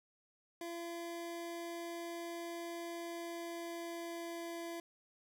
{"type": "tone with pitch glide", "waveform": "25% pulse", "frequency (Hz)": [340, 338], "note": ["F4", "E4"], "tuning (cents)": [-46, 43], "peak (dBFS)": -38, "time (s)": [0.61, 4.8], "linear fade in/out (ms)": 2, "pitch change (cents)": -11, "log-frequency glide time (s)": [2.81, 4.59], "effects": []}